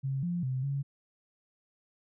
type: tone with pitch steps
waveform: sine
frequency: 135.2 / 174.6 / 129.8 / 139.2 Hz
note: C#3 / F3 / C3 / C#3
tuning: -43 / 0 / -13 / +8 cents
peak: -29 dBFS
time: 0.03-0.83 s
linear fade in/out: 20 ms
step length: 200 ms
effects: none